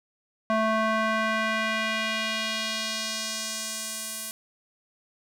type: tone with band-pass filter sweep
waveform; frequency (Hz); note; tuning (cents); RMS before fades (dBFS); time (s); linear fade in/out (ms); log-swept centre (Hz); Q
square; 220; A3; 0; -28; 0.5-4.31; 0; 930 to 11000; 1.2
effects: none